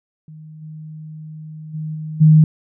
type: tone with level steps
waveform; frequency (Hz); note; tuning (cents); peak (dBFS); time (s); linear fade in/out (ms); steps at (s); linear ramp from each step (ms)
sine; 155.56; D#3; 0; -35 / -31 / -23 / -25 / -6; 0.28-2.44; 2; 0.61 / 1.73 / 1.94 / 2.2; 20
effects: none